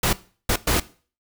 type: noise bursts at uneven times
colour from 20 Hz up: pink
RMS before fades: -20 dBFS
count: 3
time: 0.03-0.13 / 0.49-0.56 / 0.67-0.8 s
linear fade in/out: 5 ms
effects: noise-tail reverb RT60 0.4 s tail -18 dB re dry